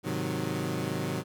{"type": "chord", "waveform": "20% pulse", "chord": "Ab dominant seventh", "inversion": "none", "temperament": "equal", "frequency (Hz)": [103.83, 130.81, 155.56, 185], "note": ["Ab2", "C3", "Eb3", "Gb3"], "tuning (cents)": [0, 0, 0, 0], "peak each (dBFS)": [-33, -30, -30, -30], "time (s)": [0.03, 1.24], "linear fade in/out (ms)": 50, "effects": []}